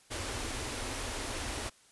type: band-stop noise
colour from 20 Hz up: pink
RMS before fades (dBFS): -37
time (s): 0.1-1.7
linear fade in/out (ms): 20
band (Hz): 130 to 220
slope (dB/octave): 96
effects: white hiss -62 dBFS RMS until 1.91 s + resampled to 24000 Hz